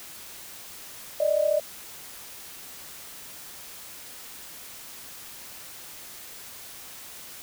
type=tone pair together; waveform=sine; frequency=587.8 / 622.3 Hz; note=D5 / D#5; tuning=+1 / 0 cents; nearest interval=minor second; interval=99 cents; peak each=-23 dBFS; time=1.2-1.6 s; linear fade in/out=5 ms; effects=white hiss -43 dBFS RMS until 7.42 s